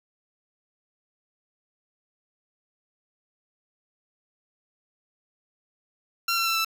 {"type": "tone with pitch steps", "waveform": "15% pulse", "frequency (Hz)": [1368, 1353.9, 1339.8, 1326], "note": ["F6", "E6", "E6", "E6"], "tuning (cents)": [-36, 46, 28, 10], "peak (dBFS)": -16, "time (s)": [6.28, 6.648], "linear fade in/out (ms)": 5, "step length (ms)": 92, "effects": ["8-bit"]}